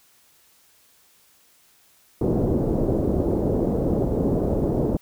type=low-pass noise; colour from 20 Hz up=white; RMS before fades=-22 dBFS; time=2.21-4.97 s; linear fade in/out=5 ms; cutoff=490 Hz; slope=24 dB/octave; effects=white hiss -58 dBFS RMS until 5.01 s